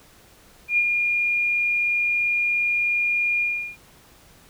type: tone with ADSR envelope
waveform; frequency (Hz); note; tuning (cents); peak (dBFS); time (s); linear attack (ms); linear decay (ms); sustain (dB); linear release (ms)
sine; 2419; D#7; -49; -15; 0.68-3.77; 96; 53; -4; 360
effects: pink hiss -52 dBFS RMS until 4.49 s

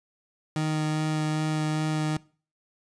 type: tone with vibrato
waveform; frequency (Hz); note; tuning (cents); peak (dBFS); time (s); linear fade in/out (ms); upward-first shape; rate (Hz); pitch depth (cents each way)
30% pulse; 154.7; D#3; -10; -22; 0.56-2.17; 2; sine; 2.5; 9
effects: noise-tail reverb RT60 0.4 s tail -22 dB re dry + resampled to 22050 Hz

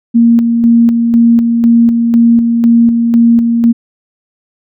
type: tone with tremolo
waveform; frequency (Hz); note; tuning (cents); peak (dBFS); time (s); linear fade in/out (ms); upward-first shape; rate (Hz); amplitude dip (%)
sine; 233.1; A#3; 0; -3; 0.14-3.73; 20; square; 2; 40
effects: none

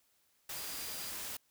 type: tone in noise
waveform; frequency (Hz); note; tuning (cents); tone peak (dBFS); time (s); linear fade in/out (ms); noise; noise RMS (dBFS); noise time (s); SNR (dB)
sine; 4817; D8; +43; -49; 0.56-1.1; 5; white; -42; 0.49-1.37; -10
effects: white hiss -73 dBFS RMS until 1.5 s

